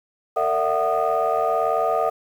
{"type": "tone cluster", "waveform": "sine", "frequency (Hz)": [454.7, 586, 667, 745, 1230], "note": ["A#4", "D5", "E5", "F#5", "D#6"], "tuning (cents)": [-43, -4, 20, 12, -20], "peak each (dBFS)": [-25, -26, -22, -23, -25], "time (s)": [0.36, 2.1], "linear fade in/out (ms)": 10, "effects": ["tanh soft clip ceiling -11 dBFS", "8-bit"]}